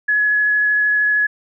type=tone with vibrato; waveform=sine; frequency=1692 Hz; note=G#6; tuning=32 cents sharp; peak=-13 dBFS; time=0.08-1.27 s; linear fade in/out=10 ms; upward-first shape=triangle; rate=13 Hz; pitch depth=10 cents each way; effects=none